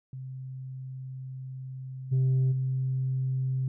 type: tone with level steps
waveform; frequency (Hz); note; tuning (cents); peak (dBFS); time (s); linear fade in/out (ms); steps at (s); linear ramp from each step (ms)
sine; 130.81; C3; 0; -36 / -19 / -25; 0.13-3.68; 2; 2.11 / 2.51; 20
effects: tanh soft clip ceiling -20 dBFS